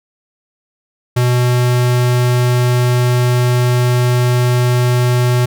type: tone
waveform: square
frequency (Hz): 123.47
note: B2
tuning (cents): 0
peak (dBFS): -11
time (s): 1.16-5.46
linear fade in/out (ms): 10
effects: none